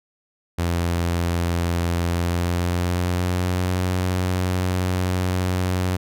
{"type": "tone with pitch glide", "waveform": "sawtooth", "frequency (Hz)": [85.9, 91.54], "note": ["F2", "F#2"], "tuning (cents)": [-28, -18], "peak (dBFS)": -16, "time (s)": [0.58, 5.97], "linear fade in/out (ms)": 10, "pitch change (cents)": 110, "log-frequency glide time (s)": [2.08, 3.81], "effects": []}